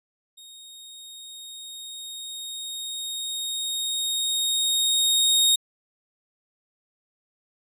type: tone with level ramp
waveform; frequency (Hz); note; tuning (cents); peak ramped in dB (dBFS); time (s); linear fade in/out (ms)
sawtooth; 3729; A#7; 0; -41 to -13; 0.37-5.56; 10
effects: resampled to 32000 Hz